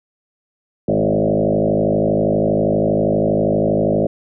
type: tone with frequency modulation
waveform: sine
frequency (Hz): 382.2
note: G4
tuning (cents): -44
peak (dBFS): -13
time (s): 0.88-4.07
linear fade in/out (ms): 5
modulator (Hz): 52.5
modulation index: 4.8
effects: none